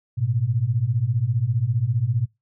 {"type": "beating tone pair", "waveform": "sine", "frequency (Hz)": [108, 123], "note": ["A2", "B2"], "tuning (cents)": [-32, -7], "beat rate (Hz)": 15, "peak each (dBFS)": [-23, -21], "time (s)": [0.17, 2.26], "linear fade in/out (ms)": 20, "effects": ["noise-tail reverb RT60 0.2 s tail -24 dB re dry"]}